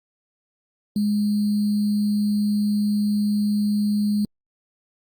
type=tone with sample-and-hold; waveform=sine; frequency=207.7 Hz; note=G#3; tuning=in tune; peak=-18 dBFS; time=0.96-4.25 s; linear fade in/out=2 ms; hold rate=4410 Hz; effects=Opus 48 kbps